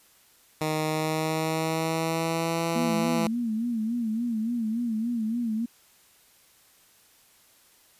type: tone with pitch glide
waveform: 10% pulse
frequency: 155.56 to 166.73 Hz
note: D#3 to E3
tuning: 0 to +20 cents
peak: -17 dBFS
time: 0.61-3.27 s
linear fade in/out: 2 ms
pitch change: +120 cents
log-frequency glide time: 0.86-2.67 s
type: tone with vibrato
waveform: sine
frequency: 228.8 Hz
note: A#3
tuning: 32 cents flat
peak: -25 dBFS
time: 2.75-5.66 s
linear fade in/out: 10 ms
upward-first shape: sine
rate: 3.5 Hz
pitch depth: 100 cents each way
effects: white hiss -59 dBFS RMS until 7.99 s + resampled to 32000 Hz